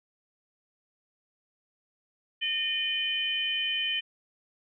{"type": "harmonic tone", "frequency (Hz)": 610, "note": "D#5", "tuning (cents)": -34, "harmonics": [3, 4, 5], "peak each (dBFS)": [-36, -33, -28], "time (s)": [2.41, 4.01], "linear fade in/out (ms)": 20, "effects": []}